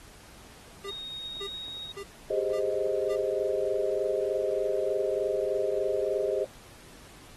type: tone bursts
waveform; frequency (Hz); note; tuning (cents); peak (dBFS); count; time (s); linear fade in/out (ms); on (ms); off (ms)
square; 397.8; G4; +25; -37; 5; 0.84-3.16; 10; 72; 490
type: tone with pitch glide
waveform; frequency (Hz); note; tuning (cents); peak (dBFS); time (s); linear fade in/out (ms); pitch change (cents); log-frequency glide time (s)
sine; 3729 to 3768; A#7 to A#7; 0 to +18; -36; 0.88-1.92; 5; +18; 1.04-1.57
type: clicks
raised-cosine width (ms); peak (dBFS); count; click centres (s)
1; -37; 5; 1.368 / 1.682 / 1.769 / 2.501 / 2.866
type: chord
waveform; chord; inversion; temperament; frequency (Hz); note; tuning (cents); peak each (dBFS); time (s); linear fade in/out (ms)
sine; Ab major seventh; third; equal; 392 / 415.3 / 523.3 / 622.3; G4 / Ab4 / C5 / Eb5; 0 / 0 / 0 / 0; -31; 2.3-6.45; 5
effects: pink hiss -52 dBFS RMS until 7.36 s + AAC 32 kbps